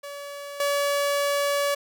sawtooth tone with level steps, 570 Hz, C#5, 48 cents sharp, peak -31 / -18 dBFS, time 0.03-1.75 s, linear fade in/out 10 ms, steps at 0.6 s, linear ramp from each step 2 ms, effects none

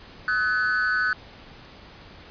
triangle tone with amplitude modulation, 1498 Hz, F#6, 21 cents sharp, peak -15 dBFS, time 0.28-1.13 s, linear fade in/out 2 ms, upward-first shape sine, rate 222 Hz, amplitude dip 85%, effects pink hiss -46 dBFS RMS until 2.3 s + resampled to 11025 Hz

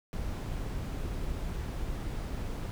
brown noise, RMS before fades -35 dBFS, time 0.13-2.71 s, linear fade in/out 0 ms, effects none

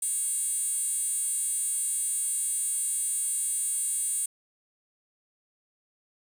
10% pulse tone with high-pass filter, 554 Hz, C#5, 1 cent flat, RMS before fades -29 dBFS, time 0.02-4.26 s, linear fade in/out 5 ms, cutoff 9100 Hz, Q 7.5, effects none

